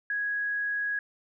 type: tone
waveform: sine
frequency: 1661.2 Hz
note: G#6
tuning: in tune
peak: -27 dBFS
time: 0.1-0.99 s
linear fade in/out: 2 ms
effects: none